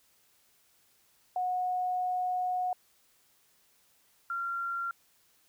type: tone pair in turn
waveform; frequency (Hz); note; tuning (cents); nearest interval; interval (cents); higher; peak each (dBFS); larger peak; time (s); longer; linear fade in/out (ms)
sine; 730 / 1378.1; F#5 / F6; -24 / -23; major seventh; 1101; second; -28 / -31; first; 1.36-2.73 / 4.3-4.91; first; 2
effects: white hiss -67 dBFS RMS until 5.48 s